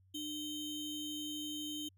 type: ring-modulated tone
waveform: square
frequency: 1702 Hz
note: G#6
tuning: 42 cents sharp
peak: -37 dBFS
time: 0.14-1.89 s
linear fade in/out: 10 ms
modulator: 1400 Hz
effects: added 94 Hz sine -64 dBFS peak until 1.97 s